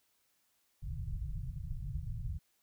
pink low-pass noise, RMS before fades -39 dBFS, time 0.82-2.39 s, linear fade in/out 10 ms, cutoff 160 Hz, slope 96 dB/octave, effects white hiss -75 dBFS RMS until 2.62 s

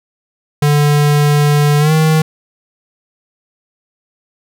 square tone with pitch glide, 146.83 to 157.37 Hz, D3 to D#3, 0 to +20 cents, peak -9 dBFS, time 0.62-2.22 s, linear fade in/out 5 ms, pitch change +120 cents, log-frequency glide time 1.79-1.92 s, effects none

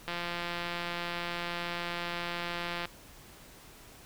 click train, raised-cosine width 0.3 ms, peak -19 dBFS, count 481, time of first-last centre 0.08-2.855 s, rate 173 Hz, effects pink hiss -53 dBFS RMS until 4.05 s

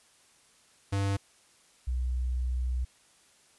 square / sine tone pair in turn, 98.9 / 62.42 Hz, G2 / B1, +16 / +19 cents, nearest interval minor sixth, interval 797 cents, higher first, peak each -27 dBFS, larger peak neither, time 0.92-1.17 / 1.87-2.85 s, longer second, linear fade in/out 10 ms, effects white hiss -62 dBFS RMS until 3.58 s + resampled to 24000 Hz

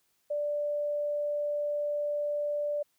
sine tone, 587.3 Hz, D5, in tune, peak -28 dBFS, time 0.3-2.83 s, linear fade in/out 10 ms, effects white hiss -73 dBFS RMS until 2.98 s

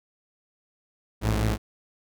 sawtooth tone pair together, 56.64 / 107.2 Hz, A#1 / A2, -49 / -45 cents, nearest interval major seventh, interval 1104 cents, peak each -21 dBFS, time 1.21-1.58 s, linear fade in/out 50 ms, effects none

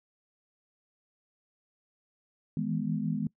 sine chord, E major seventh, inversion third, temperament equal with one note detuned, 159.11 / 164.81 / 207.7 / 246.9 Hz, D#3 / E3 / G#3 / B3, +39 / 0 / 0 / 0 cents, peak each -33 / -37 / -32 / -34 dBFS, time 2.57-3.27 s, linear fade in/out 2 ms, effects noise-tail reverb RT60 0.1 s tail -22 dB re dry

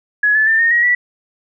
sine tone with pitch steps, 1685 / 1735.4 / 1787.3 / 1840.7 / 1895.7 / 1952.4 Hz, G#6 / A6 / A6 / A#6 / A#6 / B6, +25 / -24 / +27 / -22 / +29 / -20 cents, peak -10 dBFS, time 0.23-0.95 s, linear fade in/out 5 ms, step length 120 ms, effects none

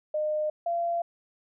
sine tone pair in turn, 610 / 684.5 Hz, D#5 / F5, -34 / -35 cents, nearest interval major second, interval 199 cents, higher second, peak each -25 dBFS, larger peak neither, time 0.14-0.5 / 0.66-1.02 s, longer neither, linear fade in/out 5 ms, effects none

